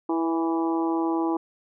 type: harmonic tone with a mistuned harmonic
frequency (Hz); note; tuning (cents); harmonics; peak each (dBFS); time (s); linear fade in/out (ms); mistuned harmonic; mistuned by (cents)
164.81; E3; 0; 2 / 3 / 4 / 5 / 6 / 7; -23 / -36 / -37 / -31 / -33 / -38; 0.09-1.37; 5; 3; -26
effects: none